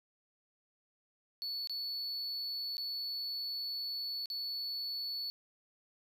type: tone with dropouts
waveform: triangle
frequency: 4435 Hz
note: C#8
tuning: in tune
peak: -35 dBFS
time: 1.42-5.3 s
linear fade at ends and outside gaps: 0 ms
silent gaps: 1.673-1.696 / 2.769-2.78 / 4.258-4.301 s
effects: none